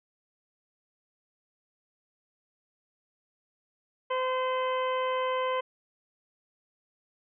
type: harmonic tone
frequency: 514 Hz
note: C5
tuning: 31 cents flat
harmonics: 1 / 2 / 3 / 4 / 5 / 6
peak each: -29 / -30 / -42 / -40 / -45 / -42 dBFS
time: 4.1-5.61 s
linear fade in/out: 10 ms
effects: none